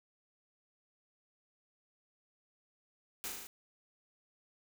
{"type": "noise with echo", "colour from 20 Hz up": "white", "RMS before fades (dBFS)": -40, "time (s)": [3.24, 3.28], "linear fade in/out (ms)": 0, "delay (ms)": 38, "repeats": 5, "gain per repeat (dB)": -2, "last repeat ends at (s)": 3.47, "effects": []}